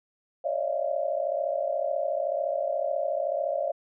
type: tone cluster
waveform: sine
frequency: 549 / 583 / 625 / 684 Hz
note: C#5 / D5 / D#5 / F5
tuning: -17 / -13 / +8 / -36 cents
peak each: -31 dBFS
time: 0.44-3.72 s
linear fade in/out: 10 ms
effects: none